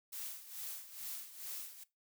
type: noise with tremolo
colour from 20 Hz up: blue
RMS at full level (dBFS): -43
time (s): 0.12-1.84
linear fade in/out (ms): 10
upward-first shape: sine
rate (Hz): 2.3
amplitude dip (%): 75
effects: noise-tail reverb RT60 0.2 s tail -19 dB re dry